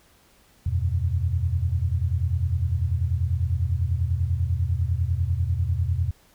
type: chord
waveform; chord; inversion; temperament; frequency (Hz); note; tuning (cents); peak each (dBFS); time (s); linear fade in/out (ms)
sine; E suspended second; none; equal; 82.41 / 92.5 / 123.47; E2 / F#2 / B2; 0 / 0 / 0; -24 / -25 / -28; 0.66-6.11; 5
effects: pink hiss -58 dBFS RMS until 6.34 s

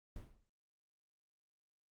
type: noise with exponential decay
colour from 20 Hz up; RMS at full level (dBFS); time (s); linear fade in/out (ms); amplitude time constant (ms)
brown; -44; 0.16-0.49; 2; 70
effects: noise-tail reverb RT60 0.4 s tail -26 dB re dry + Opus 32 kbps

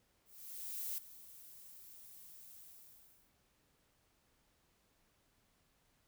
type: noise with ADSR envelope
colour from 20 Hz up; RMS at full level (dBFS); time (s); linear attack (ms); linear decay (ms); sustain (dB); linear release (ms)
violet; -40; 0.25-3.34; 730; 4; -16; 740
effects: pink hiss -75 dBFS RMS until 6.07 s

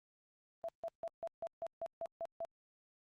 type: tone bursts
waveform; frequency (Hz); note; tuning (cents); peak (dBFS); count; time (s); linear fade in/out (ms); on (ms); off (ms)
sine; 667; E5; +20; -38; 10; 0.64-2.45; 0; 46; 150
effects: Opus 24 kbps

